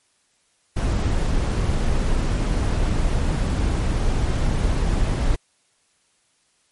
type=noise; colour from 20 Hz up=brown; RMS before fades=-20 dBFS; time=0.76-5.36 s; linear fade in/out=10 ms; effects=white hiss -64 dBFS RMS until 6.71 s + MP3 48 kbps